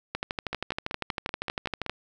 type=two click trains; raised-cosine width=0.3 ms; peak=-16 / -13 dBFS; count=8 / 23; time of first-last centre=0.53-1.863 / 0.15-1.896 s; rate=5.25 / 12.6 Hz; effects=none